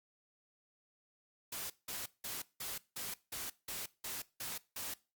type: noise bursts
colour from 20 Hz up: white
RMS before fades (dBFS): -42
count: 10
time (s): 1.52-4.94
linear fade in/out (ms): 5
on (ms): 180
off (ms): 180
effects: noise-tail reverb RT60 0.3 s tail -20 dB re dry + Opus 48 kbps